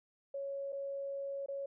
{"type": "tone with dropouts", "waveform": "sine", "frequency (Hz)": 554.4, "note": "C#5", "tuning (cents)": 0, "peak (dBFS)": -37, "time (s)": [0.34, 1.66], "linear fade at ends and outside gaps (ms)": 5, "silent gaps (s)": [[0.723, 0.727], [1.461, 1.484]], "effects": []}